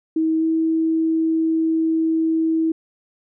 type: tone with pitch glide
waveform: sine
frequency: 319.7 to 322.9 Hz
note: D#4 to E4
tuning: +47 to -36 cents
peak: -16 dBFS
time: 0.16-2.72 s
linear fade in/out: 5 ms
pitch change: +17 cents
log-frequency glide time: 0.39-0.44 s
effects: none